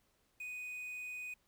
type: tone with quantisation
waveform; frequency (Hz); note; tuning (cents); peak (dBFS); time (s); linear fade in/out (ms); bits
triangle; 2489; D#7; 0; -40; 0.4-1.34; 5; 10
effects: pink hiss -75 dBFS RMS until 1.47 s